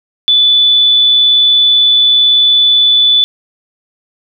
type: tone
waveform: sine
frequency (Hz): 3479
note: A7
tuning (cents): -20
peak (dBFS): -5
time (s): 0.28-3.24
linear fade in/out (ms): 0
effects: none